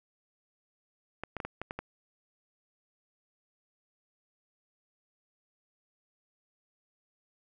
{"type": "clicks", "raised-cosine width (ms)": 0.5, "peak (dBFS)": -21, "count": 7, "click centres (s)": [1.236, 1.367, 1.402, 1.45, 1.616, 1.709, 1.79], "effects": []}